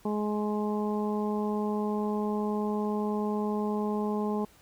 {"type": "harmonic tone", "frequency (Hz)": 210.1, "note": "G#3", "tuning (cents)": 20, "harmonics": [1, 2, 3, 4, 5], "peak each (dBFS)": [-29, -32, -41, -37, -40], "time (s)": [0.05, 4.45], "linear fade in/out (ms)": 5, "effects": ["pink hiss -59 dBFS RMS until 4.61 s"]}